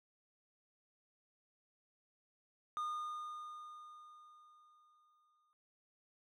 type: tone with exponential decay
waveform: triangle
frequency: 1221 Hz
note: D#6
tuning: 33 cents flat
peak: -34 dBFS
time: 2.77-5.53 s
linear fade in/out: 0 ms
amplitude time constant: 600 ms
effects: none